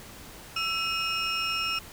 triangle tone cluster, 1334 / 2532 / 2850 / 5400 Hz, E6 / D#7 / F7 / E8, +20 / +30 / +34 / +41 cents, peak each -31 dBFS, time 0.56-1.79 s, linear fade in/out 5 ms, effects pink hiss -46 dBFS RMS until 1.92 s

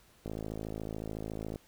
click train, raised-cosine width 2 ms, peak -25 dBFS, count 71, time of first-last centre 0.26-1.559 s, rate 53.9 Hz, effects pink hiss -63 dBFS RMS until 1.67 s

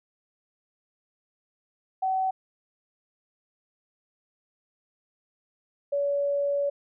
sine tone pair in turn, 758 / 567.9 Hz, F#5 / C#5, +42 / +42 cents, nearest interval perfect fourth, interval 500 cents, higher first, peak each -23 dBFS, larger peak neither, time 2.02-2.31 / 5.92-6.7 s, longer second, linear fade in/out 10 ms, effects none

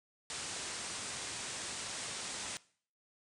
white low-pass noise, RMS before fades -42 dBFS, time 0.3-2.57 s, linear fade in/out 0 ms, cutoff 9400 Hz, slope 96 dB/octave, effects noise-tail reverb RT60 0.5 s tail -20 dB re dry + high-pass 60 Hz 12 dB/octave

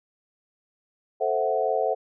sine chord, F# half-diminished seventh, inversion first, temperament equal with one note detuned, 440 / 523.3 / 659.3 / 744.3 Hz, A4 / C5 / E5 / F#5, 0 / 0 / 0 / +10 cents, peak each -27 dBFS, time 1.2-1.95 s, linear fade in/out 20 ms, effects none

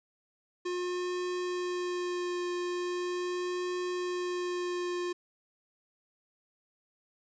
square tone with vibrato, 357.2 Hz, F4, 39 cents sharp, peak -32 dBFS, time 0.65-5.13 s, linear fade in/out 10 ms, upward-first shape triangle, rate 0.4 Hz, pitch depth 14 cents each way, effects resampled to 16000 Hz + 11-bit

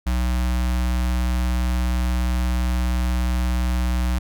square tone with notch filter, 61.5 Hz, B1, 7 cents flat, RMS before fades -21 dBFS, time 0.06-4.19 s, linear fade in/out 10 ms, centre 440 Hz, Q 1.4, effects none

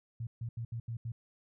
sine tone bursts at uneven times, 115.8 Hz, A#2, 11 cents flat, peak -35 dBFS, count 6, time 0.2-0.27 / 0.41-0.49 / 0.57-0.65 / 0.72-0.8 / 0.88-0.97 / 1.05-1.12 s, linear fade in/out 5 ms, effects none

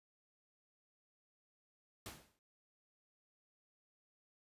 pink noise with exponential decay, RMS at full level -45 dBFS, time 2.06-2.39 s, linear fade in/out 0 ms, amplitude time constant 70 ms, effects high-pass 60 Hz 12 dB/octave + resampled to 32000 Hz

